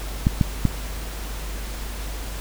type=clicks; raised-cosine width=5 ms; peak=-4 dBFS; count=3; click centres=0.269 / 0.412 / 0.653 s; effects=added 50 Hz sine -29 dBFS peak until 2.4 s + pink hiss -36 dBFS RMS until 2.4 s

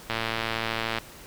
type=click train; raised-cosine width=0.3 ms; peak=-11 dBFS; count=101; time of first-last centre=0.1-0.985 s; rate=113 Hz; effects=pink hiss -46 dBFS RMS until 1.26 s

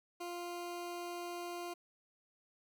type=tone; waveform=20% pulse; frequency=349.2 Hz; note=F4; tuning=in tune; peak=-36 dBFS; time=0.2-1.74 s; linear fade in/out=10 ms; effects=none

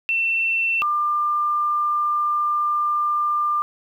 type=tone pair in turn; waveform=sine; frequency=2691 / 1195.2 Hz; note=E7 / D6; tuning=+35 / +30 cents; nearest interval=octave + major second; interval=1405 cents; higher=first; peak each=-18 dBFS; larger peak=neither; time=0.09-0.82 / 0.82-3.62 s; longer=second; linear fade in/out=0 ms; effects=9-bit

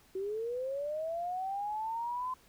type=linear sweep; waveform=sine; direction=up; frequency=372.4 to 1031 Hz; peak=-33 dBFS; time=0.15-2.34 s; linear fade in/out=5 ms; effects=pink hiss -63 dBFS RMS until 2.48 s

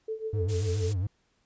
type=tone with tremolo; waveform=sine; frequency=440 Hz; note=A4; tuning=in tune; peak=-28 dBFS; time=0.08-0.92 s; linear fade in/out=5 ms; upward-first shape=triangle; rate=6.8 Hz; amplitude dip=90%
type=tone with vibrato; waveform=triangle; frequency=95.9 Hz; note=G2; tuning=37 cents flat; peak=-24 dBFS; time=0.33-1.07 s; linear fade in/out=5 ms; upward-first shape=sine; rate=7.2 Hz; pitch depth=150 cents each way
type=noise; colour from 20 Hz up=blue; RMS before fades=-37 dBFS; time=0.48-0.94 s; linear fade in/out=20 ms
effects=pink hiss -71 dBFS RMS until 1.45 s + resampled to 16000 Hz

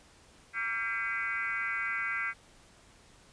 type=tone with frequency modulation; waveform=sine; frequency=1810 Hz; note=A6; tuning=48 cents sharp; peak=-30 dBFS; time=0.53-2.34 s; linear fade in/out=50 ms; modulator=219 Hz; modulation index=2.3; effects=pink hiss -59 dBFS RMS until 3.32 s + resampled to 22050 Hz

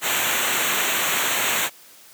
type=noise with comb filter; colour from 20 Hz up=pink; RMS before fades=-22 dBFS; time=0.01-1.7 s; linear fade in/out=50 ms; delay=0.2 ms; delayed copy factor=-0.85; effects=white hiss -48 dBFS RMS until 2.13 s + high-pass 150 Hz 12 dB/octave

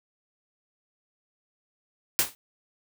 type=noise with exponential decay; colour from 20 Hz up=white; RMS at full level=-18 dBFS; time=2.19-2.35 s; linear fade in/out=0 ms; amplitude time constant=33 ms; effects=none

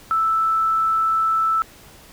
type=tone; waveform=sine; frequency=1318.5 Hz; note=E6; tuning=in tune; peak=-16 dBFS; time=0.11-1.62 s; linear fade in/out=0 ms; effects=pink hiss -46 dBFS RMS until 2.12 s

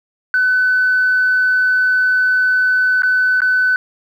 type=tone with dropouts; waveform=sine; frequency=1506 Hz; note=F#6; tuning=30 cents sharp; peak=-10 dBFS; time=0.34-3.76 s; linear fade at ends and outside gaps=1 ms; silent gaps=3.021-3.033 / 3.405-3.418 s; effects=tanh soft clip ceiling -7 dBFS + 8-bit

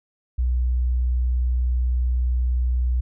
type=tone; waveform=sine; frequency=61.74 Hz; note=B1; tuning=in tune; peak=-18 dBFS; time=0.38-3.01 s; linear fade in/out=10 ms; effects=none

